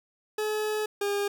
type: tone pair in turn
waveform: 40% pulse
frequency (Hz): 426.9 / 405.2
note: G#4 / G#4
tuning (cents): +48 / -43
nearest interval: minor second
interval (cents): 91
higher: first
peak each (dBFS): -26 / -25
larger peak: second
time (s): 0.38-0.86 / 1.01-1.28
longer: first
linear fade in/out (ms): 5
effects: none